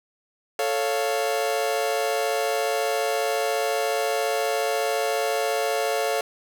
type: chord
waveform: 40% pulse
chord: A augmented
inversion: none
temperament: equal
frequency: 440 / 554.4 / 698.5 Hz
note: A4 / C#5 / E#5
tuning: 0 / 0 / 0 cents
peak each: -26 dBFS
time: 0.59-6.21 s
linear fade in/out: 2 ms
effects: none